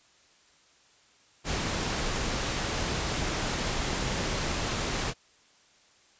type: noise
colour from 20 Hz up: pink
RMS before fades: -30 dBFS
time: 1.44-5.14 s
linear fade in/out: 50 ms
effects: white hiss -61 dBFS RMS until 6.19 s + resampled to 16000 Hz